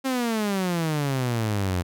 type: exponential sweep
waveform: sawtooth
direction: down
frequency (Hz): 269.9 to 86.4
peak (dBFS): -19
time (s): 0.04-1.83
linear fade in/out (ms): 20
effects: none